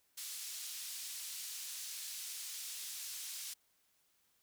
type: band-pass noise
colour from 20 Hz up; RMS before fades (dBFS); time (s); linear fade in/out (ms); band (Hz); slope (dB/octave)
pink; -45; 0.17-3.54; 10; 4500 to 14000; 12
effects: white hiss -75 dBFS RMS until 4.42 s

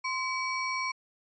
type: ring-modulated tone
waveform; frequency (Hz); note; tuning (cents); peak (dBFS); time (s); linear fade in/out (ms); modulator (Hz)
square; 1661.2; G#6; 0; -27; 0.04-0.92; 10; 620
effects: resampled to 16000 Hz

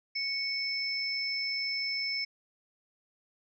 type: tone pair together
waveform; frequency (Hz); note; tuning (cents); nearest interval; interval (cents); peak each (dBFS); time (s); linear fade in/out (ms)
sine; 2217 / 5273; C#7 / E8; 0 / 0; octave + minor third; 1500; -34 / -32; 0.15-2.25; 10
effects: none

